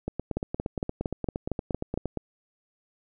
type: two click trains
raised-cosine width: 2 ms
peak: -14 / -16 dBFS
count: 8 / 19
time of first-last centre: 0.37-1.976 / 0.08-2.173 s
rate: 4.36 / 8.6 Hz
effects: none